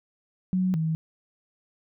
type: tone pair in turn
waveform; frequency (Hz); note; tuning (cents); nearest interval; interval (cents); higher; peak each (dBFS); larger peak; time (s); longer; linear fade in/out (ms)
sine; 185 / 160; F#3 / D#3; 0 / +49; minor third; 251; first; -21 / -23; first; 0.53-0.74 / 0.74-0.95; neither; 0
effects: none